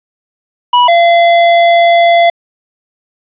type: tone pair in turn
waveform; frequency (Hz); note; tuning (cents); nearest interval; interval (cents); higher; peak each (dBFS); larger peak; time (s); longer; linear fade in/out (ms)
square; 978 / 684.2; B5 / F5; -17 / -36; tritone; 619; first; -5; neither; 0.73-0.88 / 0.88-2.3; second; 5
effects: resampled to 8000 Hz + 7-bit